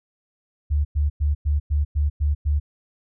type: tone bursts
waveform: sine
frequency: 73.42 Hz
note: D2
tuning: in tune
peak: -17 dBFS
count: 8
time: 0.7-2.6 s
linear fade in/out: 20 ms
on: 150 ms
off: 100 ms
effects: none